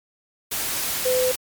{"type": "tone in noise", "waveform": "sine", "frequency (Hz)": 507, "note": "B4", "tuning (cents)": 45, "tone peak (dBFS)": -18, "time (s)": [1.05, 1.32], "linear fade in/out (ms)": 10, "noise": "white", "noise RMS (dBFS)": -26, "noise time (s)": [0.51, 1.36], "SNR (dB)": 5, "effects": ["MP3 96 kbps"]}